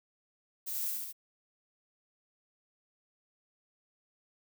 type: noise with echo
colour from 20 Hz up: violet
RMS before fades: -37 dBFS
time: 0.66-0.91 s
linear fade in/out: 20 ms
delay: 73 ms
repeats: 3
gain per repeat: -2 dB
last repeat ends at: 1.129 s
effects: none